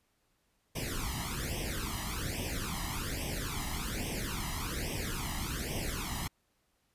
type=noise with flanger; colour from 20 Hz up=pink; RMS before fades=-36 dBFS; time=0.75-6.28 s; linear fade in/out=10 ms; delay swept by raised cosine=0.35 to 1.02 ms; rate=1.2 Hz; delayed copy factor=+0.9; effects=pink hiss -75 dBFS RMS until 6.94 s + resampled to 32000 Hz